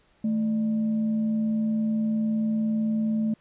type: tone with frequency modulation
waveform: sine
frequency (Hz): 218.9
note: A3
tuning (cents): -9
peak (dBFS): -22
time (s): 0.24-3.34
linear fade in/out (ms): 5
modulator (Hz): 378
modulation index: 0.2
effects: pink hiss -63 dBFS RMS until 3.4 s + resampled to 8000 Hz